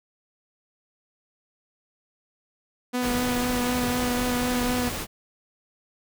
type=tone with vibrato; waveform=sawtooth; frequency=246.9 Hz; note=B3; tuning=in tune; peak=-20 dBFS; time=2.93-4.9 s; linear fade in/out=20 ms; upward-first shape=triangle; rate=4 Hz; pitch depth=18 cents each way
type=noise; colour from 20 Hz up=pink; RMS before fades=-31 dBFS; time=3-5.07 s; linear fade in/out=50 ms
effects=none